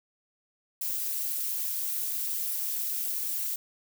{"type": "noise with amplitude modulation", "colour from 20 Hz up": "violet", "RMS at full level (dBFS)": -28, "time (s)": [0.81, 3.56], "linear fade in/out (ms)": 5, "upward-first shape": "sine", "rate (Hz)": 246, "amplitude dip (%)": 75, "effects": []}